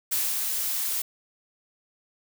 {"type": "noise with ADSR envelope", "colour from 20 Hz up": "blue", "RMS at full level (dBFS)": -25, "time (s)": [0.11, 1.02], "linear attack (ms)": 15, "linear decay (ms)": 220, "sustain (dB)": -3, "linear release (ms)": 6, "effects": []}